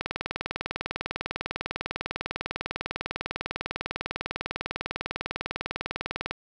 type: click train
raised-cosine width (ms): 0.3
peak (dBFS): -13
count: 127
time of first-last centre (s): 0.01-6.31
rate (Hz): 20
effects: none